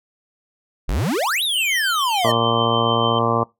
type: exponential two-way sweep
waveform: square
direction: up then down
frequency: 35 to 3951 to 585 Hz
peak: -19 dBFS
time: 0.88-2.32 s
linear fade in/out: 10 ms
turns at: 1.43 s
type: tone with tremolo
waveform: sine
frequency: 3105 Hz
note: G7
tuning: 17 cents flat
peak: -22 dBFS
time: 1.55-3.19 s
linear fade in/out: 5 ms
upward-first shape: sine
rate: 6.8 Hz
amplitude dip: 45%
type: harmonic tone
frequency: 116 Hz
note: A#2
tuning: 8 cents flat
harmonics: 1 / 2 / 3 / 4 / 5 / 6 / 7 / 8 / 9 / 10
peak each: -25 / -25 / -28 / -23 / -25 / -27 / -28 / -29 / -24 / -23 dBFS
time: 2.24-3.44 s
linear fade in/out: 10 ms
effects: noise-tail reverb RT60 0.2 s tail -22 dB re dry